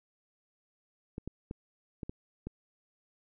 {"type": "clicks", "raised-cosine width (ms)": 3, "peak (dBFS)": -25, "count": 6, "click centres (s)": [1.181, 1.276, 1.511, 2.032, 2.095, 2.47], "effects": []}